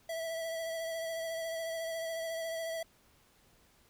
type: tone with vibrato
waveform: square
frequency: 656 Hz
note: E5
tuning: 9 cents flat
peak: -36 dBFS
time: 0.09-2.83 s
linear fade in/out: 5 ms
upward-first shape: triangle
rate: 14 Hz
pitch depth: 26 cents each way
effects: pink hiss -66 dBFS RMS until 3.89 s